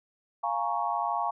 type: chord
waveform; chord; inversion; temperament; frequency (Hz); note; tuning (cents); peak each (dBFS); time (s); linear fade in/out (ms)
sine; Bb minor seventh; second; equal; 698.5 / 830.6 / 932.3 / 1108.7; F5 / Ab5 / Bb5 / Db6; 0 / 0 / 0 / 0; -32; 0.43-1.31; 10
effects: none